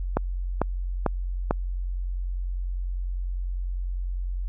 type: click train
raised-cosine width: 1 ms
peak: -7 dBFS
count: 4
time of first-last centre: 0.17-1.509 s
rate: 2.24 Hz
effects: added 45 Hz sine -26 dBFS peak until 4.48 s